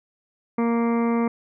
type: harmonic tone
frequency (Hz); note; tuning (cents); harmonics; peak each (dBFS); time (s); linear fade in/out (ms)
233.1; A#3; 0; 1 / 2 / 3 / 4 / 5 / 6 / 7 / 8 / 9 / 10; -20 / -26 / -34 / -32 / -33 / -45 / -48 / -48 / -39 / -45; 0.58-1.28; 5
effects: none